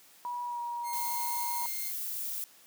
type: tone with pitch glide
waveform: sine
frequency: 970 to 952.2 Hz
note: B5 to A#5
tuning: -31 to +37 cents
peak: -33 dBFS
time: 0.25-1.66 s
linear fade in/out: 0 ms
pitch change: -32 cents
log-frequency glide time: 0.44-0.61 s
type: tone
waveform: 5% pulse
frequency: 2124 Hz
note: C7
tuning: 25 cents sharp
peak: -30 dBFS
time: 0.83-1.93 s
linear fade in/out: 50 ms
type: noise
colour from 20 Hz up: violet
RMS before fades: -36 dBFS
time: 0.93-2.44 s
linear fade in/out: 0 ms
effects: white hiss -58 dBFS RMS until 2.66 s + high-pass 150 Hz 12 dB/octave